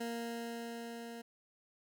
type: tone with level ramp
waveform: 20% pulse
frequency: 233.1 Hz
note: A#3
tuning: in tune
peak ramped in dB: -32 to -40 dBFS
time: 0-1.22 s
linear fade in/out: 10 ms
effects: none